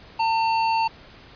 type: tone with hard clipping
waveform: sine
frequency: 900 Hz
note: A5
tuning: 39 cents sharp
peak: -21 dBFS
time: 0.19-0.88 s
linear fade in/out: 10 ms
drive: 17 dB
effects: pink hiss -47 dBFS RMS until 1.35 s + resampled to 11025 Hz